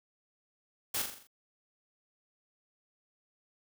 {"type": "noise with echo", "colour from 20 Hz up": "white", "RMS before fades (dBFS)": -33, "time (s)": [0.94, 1.02], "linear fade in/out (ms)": 5, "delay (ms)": 42, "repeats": 6, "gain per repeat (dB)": -5, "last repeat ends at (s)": 1.272, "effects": []}